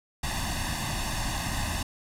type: noise with comb filter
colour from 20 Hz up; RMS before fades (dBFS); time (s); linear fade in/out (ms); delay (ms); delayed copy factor
pink; -30; 0.23-1.83; 5; 1.1; +1
effects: low-pass 11000 Hz 12 dB/octave